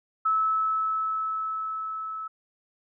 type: tone with level ramp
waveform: sine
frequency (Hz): 1302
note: E6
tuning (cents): -22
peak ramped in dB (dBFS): -20 to -32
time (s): 0.25-2.28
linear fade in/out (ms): 10
effects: none